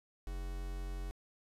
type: tone with quantisation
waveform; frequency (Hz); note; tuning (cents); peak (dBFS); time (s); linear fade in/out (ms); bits
triangle; 45.35; F#1; -34; -36; 0.27-1.11; 0; 8
effects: resampled to 32000 Hz